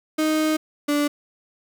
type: tone pair in turn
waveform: 35% pulse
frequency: 311.1 / 291.8 Hz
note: D#4 / D4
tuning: 0 / -11 cents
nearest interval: minor second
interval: 111 cents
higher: first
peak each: -17 dBFS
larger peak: neither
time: 0.18-0.57 / 0.88-1.08 s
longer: first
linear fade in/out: 10 ms
effects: none